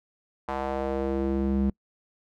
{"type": "tone with band-pass filter sweep", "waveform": "square", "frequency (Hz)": 67.5, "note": "C#2", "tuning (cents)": -45, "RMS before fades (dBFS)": -27, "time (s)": [0.48, 1.7], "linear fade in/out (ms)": 5, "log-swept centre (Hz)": [900, 200], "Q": 1.9, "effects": ["noise-tail reverb RT60 0.1 s tail -26 dB re dry"]}